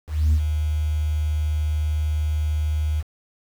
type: tone with ADSR envelope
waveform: sine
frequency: 76.7 Hz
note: D#2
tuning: 24 cents flat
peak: -11 dBFS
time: 0.07-3.03 s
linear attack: 260 ms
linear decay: 66 ms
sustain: -8 dB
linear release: 35 ms
effects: tanh soft clip ceiling -13 dBFS + 7-bit

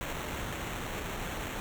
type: noise with sample-and-hold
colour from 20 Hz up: pink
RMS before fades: -37 dBFS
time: 0.01-1.6 s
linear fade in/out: 0 ms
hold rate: 4900 Hz
effects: none

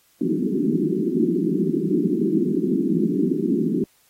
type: band-pass noise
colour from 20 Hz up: white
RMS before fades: -21 dBFS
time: 0.21-3.84 s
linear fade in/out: 2 ms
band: 160 to 390 Hz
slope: 96 dB/octave
effects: white hiss -60 dBFS RMS until 4.09 s + AAC 48 kbps

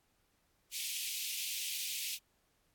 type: high-pass noise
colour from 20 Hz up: pink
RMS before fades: -39 dBFS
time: 0.71-2.19 s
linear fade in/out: 50 ms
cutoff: 2400 Hz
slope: 48 dB/octave
effects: pink hiss -75 dBFS RMS until 2.74 s + AAC 64 kbps

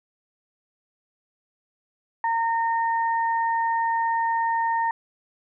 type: tone pair together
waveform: sine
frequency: 917 / 1834 Hz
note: A#5 / A#6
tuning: -29 / -29 cents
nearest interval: octave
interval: 1200 cents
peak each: -21 / -30 dBFS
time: 2.24-4.91 s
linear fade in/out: 2 ms
effects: none

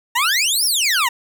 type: exponential two-way sweep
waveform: 20% pulse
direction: up then down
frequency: 901 to 5660 to 901 Hz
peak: -10 dBFS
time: 0.15-1.09 s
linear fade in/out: 10 ms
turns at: 0.65 s
effects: none

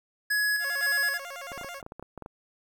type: tone with tremolo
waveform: square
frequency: 1683 Hz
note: G#6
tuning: 23 cents sharp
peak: -24 dBFS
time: 0.3-1.18 s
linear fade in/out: 10 ms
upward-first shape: square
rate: 1.9 Hz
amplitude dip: 40%
type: tone with vibrato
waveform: 15% pulse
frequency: 621 Hz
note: D#5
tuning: 3 cents flat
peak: -31 dBFS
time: 0.59-1.82 s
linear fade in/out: 50 ms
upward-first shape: square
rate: 9.1 Hz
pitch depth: 210 cents each way
type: clicks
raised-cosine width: 1 ms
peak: -26 dBFS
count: 12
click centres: 1.518 / 1.577 / 1.613 / 1.646 / 1.828 / 1.864 / 1.921 / 1.996 / 2.026 / 2.177 / 2.223 / 2.261 s
effects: 10-bit

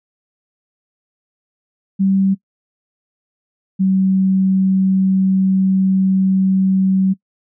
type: tone pair in turn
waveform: sine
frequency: 193.3 / 190.31 Hz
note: G3 / F#3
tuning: -24 / +49 cents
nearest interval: unison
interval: 27 cents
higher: first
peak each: -11 dBFS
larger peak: neither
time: 1.99-2.35 / 3.79-7.14 s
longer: second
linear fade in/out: 20 ms
effects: noise-tail reverb RT60 0.1 s tail -22 dB re dry

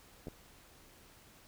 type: clicks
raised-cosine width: 2 ms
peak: -30 dBFS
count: 2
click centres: 0.271 / 0.283 s
effects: pink hiss -60 dBFS RMS until 1.47 s

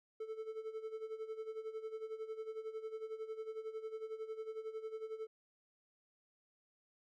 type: tone with tremolo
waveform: triangle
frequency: 440 Hz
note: A4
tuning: in tune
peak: -37 dBFS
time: 0.2-5.27 s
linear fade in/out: 5 ms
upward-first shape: sine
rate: 11 Hz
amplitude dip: 75%
effects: none

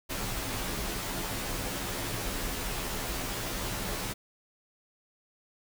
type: noise with comb filter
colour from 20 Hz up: pink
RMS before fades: -34 dBFS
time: 0.09-4.14 s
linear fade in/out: 20 ms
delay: 13 ms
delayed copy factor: -0.95
effects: none

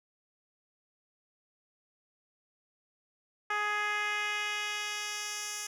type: tone with band-pass filter sweep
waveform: 10% pulse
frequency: 417.6 Hz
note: G#4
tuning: 10 cents sharp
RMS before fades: -34 dBFS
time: 3.5-5.67 s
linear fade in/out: 5 ms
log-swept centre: 1400 to 7100 Hz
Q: 1.2
effects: none

